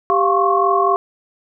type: tone cluster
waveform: sine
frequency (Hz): 393.2 / 697 / 1073 / 1117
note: G4 / F5 / C6 / C#6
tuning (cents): +5 / -4 / +43 / +13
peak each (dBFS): -18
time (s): 0.1-0.96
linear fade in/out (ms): 0
effects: none